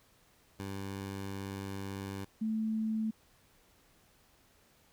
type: tone pair in turn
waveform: 15% pulse / sine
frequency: 98 / 219.5 Hz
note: G2 / A3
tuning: 0 / -4 cents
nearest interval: octave + major second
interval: 1396 cents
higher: second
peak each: -32 / -30 dBFS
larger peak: second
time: 0.59-2.25 / 2.41-3.11 s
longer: first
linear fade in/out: 10 ms
effects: pink hiss -66 dBFS RMS until 4.92 s